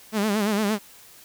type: tone with vibrato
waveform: sawtooth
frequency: 209.2 Hz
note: G#3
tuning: 13 cents sharp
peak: -17 dBFS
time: 0.12-0.79 s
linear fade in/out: 50 ms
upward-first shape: sine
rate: 8.7 Hz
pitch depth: 93 cents each way
effects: white hiss -49 dBFS RMS until 1.24 s